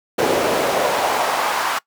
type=noise with high-pass filter sweep; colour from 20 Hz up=brown; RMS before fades=-19 dBFS; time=0.18-1.79 s; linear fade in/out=10 ms; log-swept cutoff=400 to 1100 Hz; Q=1.8; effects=noise-tail reverb RT60 0.1 s tail -22 dB re dry